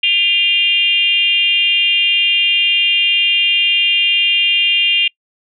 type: tone with frequency modulation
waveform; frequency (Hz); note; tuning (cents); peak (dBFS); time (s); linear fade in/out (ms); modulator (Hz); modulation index
sine; 2800; F7; +4; -10; 0.03-5.08; 5; 381; 0.94
effects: noise-tail reverb RT60 0.1 s tail -26 dB re dry